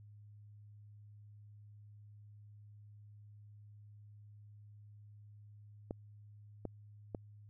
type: clicks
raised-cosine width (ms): 2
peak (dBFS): -26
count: 3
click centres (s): 5.909 / 6.653 / 7.148
effects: added 104 Hz sine -54 dBFS peak until 7.49 s